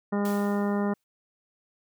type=harmonic tone; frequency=203.2 Hz; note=G#3; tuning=38 cents flat; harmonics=1 / 2 / 3 / 4 / 5 / 6 / 7 / 9; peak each=-25 / -31 / -35 / -37 / -39 / -41 / -42 / -44 dBFS; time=0.12-0.94 s; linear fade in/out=10 ms
type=noise with exponential decay; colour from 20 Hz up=white; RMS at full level=-40 dBFS; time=0.25-1.04 s; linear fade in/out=1 ms; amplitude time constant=170 ms
effects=none